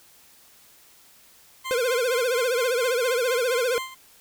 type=tone with tremolo; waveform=20% pulse; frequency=1046.5 Hz; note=C6; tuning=in tune; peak=-24 dBFS; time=1.64-3.95 s; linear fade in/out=20 ms; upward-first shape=sine; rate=4.3 Hz; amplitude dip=75%
type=tone with vibrato; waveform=square; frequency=490 Hz; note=B4; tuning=14 cents flat; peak=-22 dBFS; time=1.71-3.78 s; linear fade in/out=0 ms; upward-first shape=triangle; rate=15 Hz; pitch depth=140 cents each way
effects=white hiss -54 dBFS RMS until 4.2 s